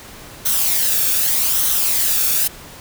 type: noise with flanger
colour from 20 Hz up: blue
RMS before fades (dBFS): -17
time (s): 0.45-2.48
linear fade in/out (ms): 10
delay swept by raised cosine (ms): 0.41 to 1.01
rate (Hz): 0.83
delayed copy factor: -0.5
effects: pink hiss -38 dBFS RMS until 2.8 s